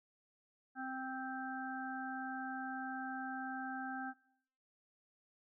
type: harmonic tone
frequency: 261.6 Hz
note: C4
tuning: in tune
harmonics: 1 / 3 / 5 / 6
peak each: -44 / -44 / -50 / -45 dBFS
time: 0.75-4.14 s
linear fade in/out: 50 ms
effects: noise-tail reverb RT60 0.7 s tail -22 dB re dry